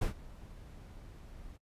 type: noise with ADSR envelope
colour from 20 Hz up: brown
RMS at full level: -28 dBFS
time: 0.01-1.58 s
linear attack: 11 ms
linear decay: 110 ms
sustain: -22 dB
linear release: 26 ms
effects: noise-tail reverb RT60 0.1 s tail -22 dB re dry + resampled to 32000 Hz